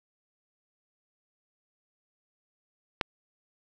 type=click; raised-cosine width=0.3 ms; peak=-9 dBFS; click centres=3.012 s; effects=none